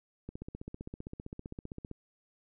click train, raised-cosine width 3 ms, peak -28 dBFS, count 26, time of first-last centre 0.29-1.913 s, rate 15.4 Hz, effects none

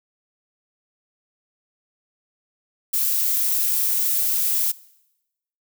violet noise, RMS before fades -21 dBFS, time 2.93-4.72 s, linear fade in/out 10 ms, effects noise-tail reverb RT60 0.9 s tail -21 dB re dry

